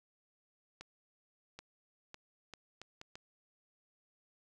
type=accelerating click train; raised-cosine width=0.2 ms; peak=-30 dBFS; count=7; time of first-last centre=0.81-3.155 s; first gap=780 ms; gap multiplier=0.71; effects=none